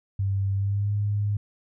sine tone with pitch glide, 98 to 102.99 Hz, G2 to G#2, 0 to -14 cents, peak -22 dBFS, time 0.19-1.37 s, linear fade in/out 5 ms, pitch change +86 cents, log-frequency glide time 0.54-0.93 s, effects none

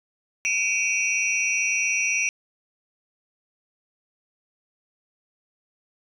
sine tone cluster, 2298 / 2482 / 2689 / 5830 Hz, D7 / D#7 / E7 / F#8, -38 / -5 / +34 / -26 cents, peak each -26 dBFS, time 0.45-2.29 s, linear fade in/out 0 ms, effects tanh soft clip ceiling -12 dBFS

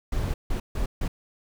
brown noise bursts at uneven times, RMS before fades -26 dBFS, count 4, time 0.12-0.34 / 0.5-0.6 / 0.75-0.86 / 1.01-1.08 s, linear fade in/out 5 ms, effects none

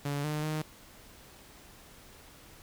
sawtooth tone with pitch steps, 143.1 / 151.4 / 154.6 Hz, D3 / D#3 / D#3, -45 / -47 / -11 cents, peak -27 dBFS, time 0.05-0.62 s, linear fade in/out 5 ms, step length 190 ms, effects pink hiss -54 dBFS RMS until 2.62 s

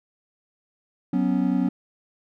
triangle chord, F# suspended fourth, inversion none, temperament equal, 185 / 246.9 / 277.2 Hz, F#3 / B3 / C#4, 0 / 0 / 0 cents, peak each -22 dBFS, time 1.13-1.69 s, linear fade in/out 5 ms, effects none

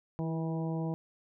harmonic tone with a mistuned harmonic, 161.8 Hz, E3, 32 cents flat, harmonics 1 / 2 / 3 / 4 / 5 / 6, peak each -32 / -38 / -42 / -44 / -46 / -48 dBFS, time 0.19-0.94 s, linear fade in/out 0 ms, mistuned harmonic 2, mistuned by +21 cents, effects none

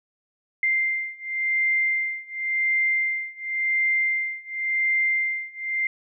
sine beating tone pair, 2093 / 2093.92 Hz, C7 / C7, 0 / +1 cents, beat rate 0.92 Hz, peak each -25 / -24 dBFS, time 0.63-5.87 s, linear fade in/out 2 ms, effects none

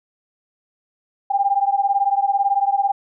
sine beating tone pair, 790 / 808 Hz, G5 / G#5, +13 / -48 cents, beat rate 18 Hz, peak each -18 / -19 dBFS, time 1.3-2.92 s, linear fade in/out 10 ms, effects none

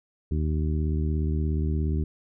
harmonic tone, 77 Hz, D#2, 17 cents flat, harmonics 1 / 2 / 3 / 4 / 5, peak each -24 / -30 / -34 / -36 / -38 dBFS, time 0.31-2.04 s, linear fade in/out 5 ms, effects none

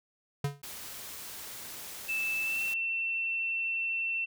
square tone with exponential decay, 142.1 Hz, C#3, 43 cents sharp, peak -26 dBFS, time 0.44-0.62 s, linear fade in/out 5 ms, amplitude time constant 38 ms
white noise, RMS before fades -43 dBFS, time 0.63-2.74 s, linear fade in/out 5 ms
sine tone with pitch glide, 2637 to 2694 Hz, E7 to E7, 0 to +37 cents, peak -29 dBFS, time 2.08-4.26 s, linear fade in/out 20 ms, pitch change +37 cents, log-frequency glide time 2.43-2.62 s
effects none

